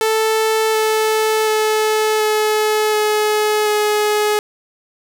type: tone with pitch steps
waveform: sawtooth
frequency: 440 / 436.2 / 432.4 / 428.7 / 425 / 421.3 Hz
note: A4 / A4 / A4 / A4 / G#4 / G#4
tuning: 0 / -15 / -30 / -45 / +40 / +25 cents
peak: -10 dBFS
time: 0.01-4.39 s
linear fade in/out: 0 ms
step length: 730 ms
effects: none